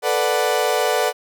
35% pulse chord, B minor seventh, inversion third, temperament equal, 440 / 493.9 / 587.3 / 740 Hz, A4 / B4 / D5 / F#5, 0 / 0 / 0 / 0 cents, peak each -21 dBFS, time 0.02-1.13 s, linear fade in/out 50 ms, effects none

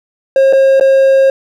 triangle tone with dropouts, 538 Hz, C5, 48 cents sharp, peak -3 dBFS, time 0.36-1.3 s, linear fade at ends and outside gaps 2 ms, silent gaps 0.527-0.532 / 0.798-0.809 s, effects none

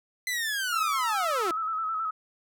sawtooth linear sweep, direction down, 2041 to 324.1 Hz, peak -24 dBFS, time 0.27-1.51 s, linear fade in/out 2 ms
sine tone with vibrato, 1299 Hz, E6, 26 cents flat, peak -27 dBFS, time 0.72-2.11 s, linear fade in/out 10 ms, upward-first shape square, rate 9.4 Hz, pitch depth 37 cents each way
effects none

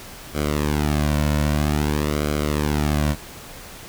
sawtooth tone with flanger, 74.4 Hz, D2, 23 cents sharp, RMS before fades -21 dBFS, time 0.33-3.16 s, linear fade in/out 50 ms, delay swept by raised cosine 1.1 to 2.5 ms, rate 0.51 Hz, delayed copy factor -0.75, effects pink hiss -39 dBFS RMS until 3.88 s

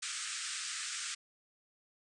white band-pass noise, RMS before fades -40 dBFS, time 0.02-1.15 s, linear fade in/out 10 ms, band 1200 to 9000 Hz, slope 96 dB/octave, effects none

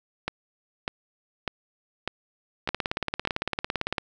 two click trains, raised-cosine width 0.3 ms, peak -11 / -10 dBFS, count 6 / 24, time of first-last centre 0.28-3.274 / 2.69-3.982 s, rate 1.67 / 17.8 Hz, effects none

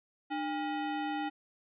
square ring-modulated tone, 554.4 Hz, C#5, in tune, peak -30 dBFS, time 0.3-1.3 s, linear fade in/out 20 ms, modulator 253 Hz, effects resampled to 8000 Hz

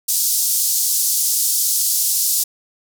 white band-pass noise, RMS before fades -18 dBFS, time 0.08-2.44 s, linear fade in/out 10 ms, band 4900 to 15000 Hz, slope 24 dB/octave, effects none

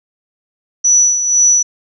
sine tone with tremolo, 5920 Hz, F#8, in tune, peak -6 dBFS, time 0.84-1.63 s, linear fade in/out 10 ms, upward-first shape sine, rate 2 Hz, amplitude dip 60%, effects none

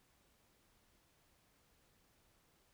silence, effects pink hiss -73 dBFS RMS until 2.73 s

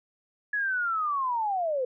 sine linear sweep, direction down, 1702 to 486.9 Hz, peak -25 dBFS, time 0.53-1.85 s, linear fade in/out 5 ms, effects none

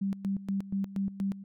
sine tone with tremolo, 196 Hz, G3, in tune, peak -27 dBFS, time 0.01-1.44 s, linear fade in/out 10 ms, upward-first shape square, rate 4.2 Hz, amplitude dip 80%, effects none

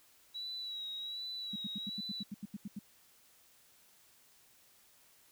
sine tone with vibrato, 3894 Hz, B7, 25 cents flat, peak -39 dBFS, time 0.34-2.24 s, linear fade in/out 20 ms, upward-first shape sine, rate 1.3 Hz, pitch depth 42 cents each way
sine tone bursts, 204.1 Hz, G#3, 30 cents flat, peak -38 dBFS, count 12, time 1.53-2.791 s, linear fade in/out 5 ms, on 29 ms, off 83 ms
effects white hiss -65 dBFS RMS until 5.31 s

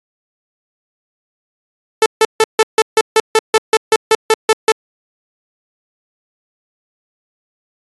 sawtooth tone bursts, 440 Hz, A4, in tune, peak -3 dBFS, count 15, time 2.02-4.72 s, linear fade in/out 2 ms, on 40 ms, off 150 ms, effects AAC 32 kbps

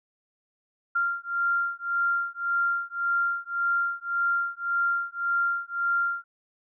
sine beating tone pair, 1388 / 1389.8 Hz, F6 / F6, -11 / -9 cents, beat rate 1.8 Hz, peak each -27 dBFS, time 0.95-6.24 s, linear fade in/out 10 ms, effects none

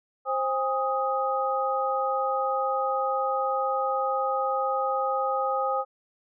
sine tone cluster, 527 / 811 / 1251 Hz, C5 / G#5 / D#6, +12 / -41 / +9 cents, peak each -28 dBFS, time 0.25-5.85 s, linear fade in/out 50 ms, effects none

